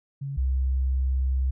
sine tone pair in turn, 138.59 / 65.41 Hz, C#3 / C2, 0 / 0 cents, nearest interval octave + minor second, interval 1300 cents, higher first, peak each -29 / -21 dBFS, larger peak second, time 0.21-0.37 / 0.37-1.51 s, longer second, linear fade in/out 10 ms, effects none

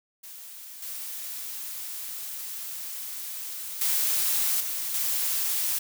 blue noise with level steps, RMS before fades -43 / -36 / -25 / -31 / -27 dBFS, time 0.23-5.79 s, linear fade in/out 10 ms, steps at 0.82 / 3.81 / 4.6 / 4.94 s, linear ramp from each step 5 ms, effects none

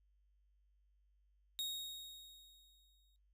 40% pulse tone with exponential decay, 3756 Hz, A#7, 12 cents sharp, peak -36 dBFS, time 1.59-3.16 s, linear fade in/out 0 ms, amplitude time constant 340 ms, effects noise-tail reverb RT60 0.1 s tail -19 dB re dry + added 50 Hz sine -70 dBFS peak until 3.33 s

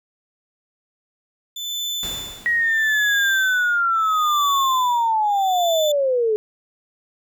35% pulse tone with tremolo, 3514 Hz, A7, 3 cents flat, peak -21 dBFS, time 1.56-5.92 s, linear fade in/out 5 ms, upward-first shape sine, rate 0.76 Hz, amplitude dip 100%
pink noise with exponential decay, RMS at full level -33 dBFS, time 2.03-3.51 s, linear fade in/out 1 ms, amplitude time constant 320 ms
sine linear sweep, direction down, 1909 to 418.6 Hz, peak -16 dBFS, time 2.46-6.36 s, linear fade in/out 0 ms
effects none

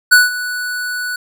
square tone with ADSR envelope, 1480 Hz, F#6, in tune, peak -4 dBFS, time 0.11-1.16 s, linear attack 17 ms, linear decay 170 ms, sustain -16 dB, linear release 4 ms, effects none

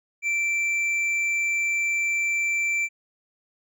triangle tone with hard clipping, 2342 Hz, D7, 5 cents flat, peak -23 dBFS, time 0.22-2.89 s, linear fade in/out 50 ms, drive 8 dB, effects none

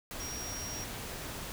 sine tone in noise, 5640 Hz, F8, 16 cents sharp, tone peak -40 dBFS, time 0.2-0.84 s, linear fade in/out 0 ms, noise pink, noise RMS -41 dBFS, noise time 0.11-1.52 s, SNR -2 dB, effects none

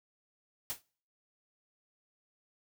white noise with exponential decay, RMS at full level -32 dBFS, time 0.7-0.82 s, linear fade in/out 0 ms, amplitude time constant 24 ms, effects noise-tail reverb RT60 0.5 s tail -26 dB re dry

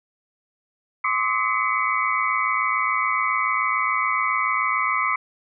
sine tone cluster, 1049 / 1156 / 1275 / 2037 / 2244 Hz, C6 / D6 / D#6 / C7 / C#7, +4 / -28 / +42 / -47 / +21 cents, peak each -26 dBFS, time 1.04-5.16 s, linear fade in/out 5 ms, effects none

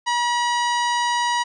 harmonic tone with a mistuned harmonic, 960 Hz, B5, 49 cents flat, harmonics 1 / 2 / 3 / 4 / 5 / 6 / 7 / 9, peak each -20 / -26 / -30 / -32 / -34 / -36 / -37 / -39 dBFS, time 0.06-1.44 s, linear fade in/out 20 ms, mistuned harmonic 3, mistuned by +26 cents, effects none

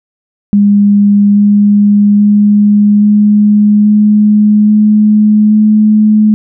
sine tone with pitch steps, 203.4 / 205.1 / 206.7 / 208.4 / 210.1 / 211.8 / 213.5 Hz, G#3 / G#3 / G#3 / G#3 / G#3 / G#3 / G#3, -36 / -21 / -8 / +6 / +20 / +34 / +48 cents, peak -3 dBFS, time 0.53-6.34 s, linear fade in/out 0 ms, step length 830 ms, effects none

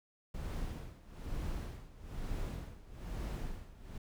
brown noise with tremolo, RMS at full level -38 dBFS, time 0.34-3.98 s, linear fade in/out 5 ms, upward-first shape sine, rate 1.1 Hz, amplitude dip 85%, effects none

